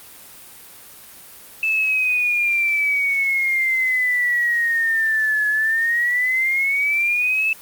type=exponential two-way sweep; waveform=sine; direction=down then up; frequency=2635 to 1700 to 2635 Hz; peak=-16 dBFS; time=1.63-7.53 s; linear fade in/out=2 ms; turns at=5.48 s; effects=white hiss -42 dBFS RMS until 7.61 s + Opus 32 kbps